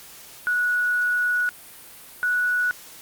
sine tone pair in turn, 1466 / 1471.8 Hz, F#6 / F#6, -16 / -10 cents, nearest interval unison, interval 6 cents, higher second, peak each -19 dBFS, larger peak neither, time 0.47-1.49 / 2.23-2.71 s, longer first, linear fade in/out 0 ms, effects white hiss -44 dBFS RMS until 3.01 s + Opus 48 kbps

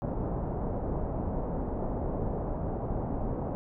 pink low-pass noise, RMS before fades -32 dBFS, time 0.02-3.55 s, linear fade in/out 0 ms, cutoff 830 Hz, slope 24 dB/octave, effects none

